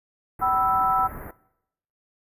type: band-stop noise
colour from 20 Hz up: pink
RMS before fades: -38 dBFS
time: 0.39-1.31 s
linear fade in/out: 5 ms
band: 1900 to 12000 Hz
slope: 48 dB/octave
type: chord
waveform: sine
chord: E minor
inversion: first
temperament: equal with one note detuned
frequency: 764.3 / 987.8 / 1318.5 Hz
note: G5 / B5 / E6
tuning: -44 / 0 / 0 cents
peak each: -23 / -26 / -22 dBFS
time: 0.41-1.08 s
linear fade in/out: 20 ms
effects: noise-tail reverb RT60 0.8 s tail -20 dB re dry + resampled to 32000 Hz